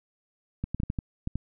clicks, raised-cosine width 5 ms, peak -17 dBFS, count 8, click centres 0.64 / 0.746 / 0.801 / 0.834 / 0.901 / 0.988 / 1.274 / 1.356 s, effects none

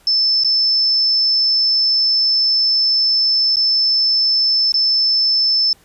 sine tone with dropouts, 5274 Hz, E8, in tune, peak -12 dBFS, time 0.07-5.73 s, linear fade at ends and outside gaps 2 ms, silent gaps 0.437-0.446 / 3.559-3.568 / 4.721-4.741 s, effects pink hiss -52 dBFS RMS until 5.84 s + resampled to 32000 Hz

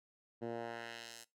10% pulse tone with band-pass filter sweep, 116.54 Hz, A#2, in tune, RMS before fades -45 dBFS, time 0.41-1.25 s, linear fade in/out 20 ms, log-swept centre 320 to 9200 Hz, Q 0.89, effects noise-tail reverb RT60 0.2 s tail -21 dB re dry

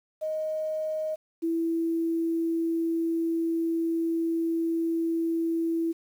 sine tone pair in turn, 624 / 330.6 Hz, D#5 / E4, +5 / +5 cents, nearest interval major seventh, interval 1100 cents, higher first, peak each -27 / -24 dBFS, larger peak second, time 0.21-1.16 / 1.42-5.93 s, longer second, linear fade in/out 20 ms, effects 9-bit

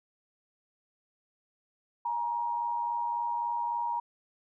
sine tone pair together, 841.4 / 945 Hz, G#5 / A#5, +22 / +23 cents, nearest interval major second, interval 201 cents, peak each -38 / -29 dBFS, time 2.05-4 s, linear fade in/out 5 ms, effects none

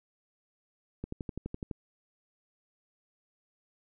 click train, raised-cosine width 3 ms, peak -23 dBFS, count 9, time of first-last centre 1.04-1.712 s, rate 11.9 Hz, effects none

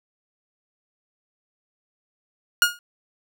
sawtooth tone with exponential decay, 1431 Hz, F6, 42 cents sharp, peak -7 dBFS, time 2.62-2.79 s, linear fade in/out 1 ms, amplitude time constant 36 ms, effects none

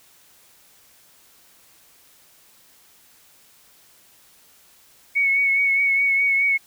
sine tone with vibrato, 2217 Hz, C#7, in tune, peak -16 dBFS, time 5.15-6.58 s, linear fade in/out 20 ms, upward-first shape triangle, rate 4.8 Hz, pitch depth 32 cents each way, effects white hiss -54 dBFS RMS until 6.66 s

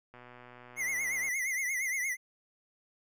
click train, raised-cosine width 0.5 ms, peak -36 dBFS, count 142, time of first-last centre 0.14-1.286 s, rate 123 Hz
square tone with vibrato, 2065 Hz, C7, 23 cents flat, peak -31 dBFS, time 0.76-2.17 s, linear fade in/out 50 ms, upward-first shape triangle, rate 8.6 Hz, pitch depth 120 cents each way
effects none

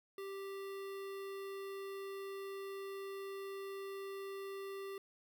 square tone with notch filter, 392 Hz, G4, in tune, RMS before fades -45 dBFS, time 0.18-4.98 s, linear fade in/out 2 ms, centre 6800 Hz, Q 1.3, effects none

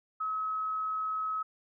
sine tone, 1282 Hz, E6, 49 cents flat, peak -30 dBFS, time 0.2-1.43 s, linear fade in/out 10 ms, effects none

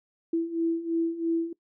sine beating tone pair, 329.6 / 332.6 Hz, E4 / E4, 0 / +16 cents, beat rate 3 Hz, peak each -30 / -26 dBFS, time 0.33-1.53 s, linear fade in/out 5 ms, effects noise-tail reverb RT60 0.1 s tail -21 dB re dry

